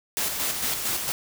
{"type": "noise with tremolo", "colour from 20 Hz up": "white", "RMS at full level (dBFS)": -26, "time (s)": [0.17, 1.12], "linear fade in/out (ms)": 0, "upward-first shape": "square", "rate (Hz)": 4.4, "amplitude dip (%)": 40, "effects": []}